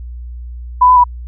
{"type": "tone with pitch steps", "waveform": "sine", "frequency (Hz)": [995, 1004, 981], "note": ["B5", "B5", "B5"], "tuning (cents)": [13, 28, -12], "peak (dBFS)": -4, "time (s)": [0.81, 1.041], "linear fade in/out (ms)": 10, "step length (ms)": 77, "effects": ["added 60 Hz sine -25 dBFS peak until 1.27 s"]}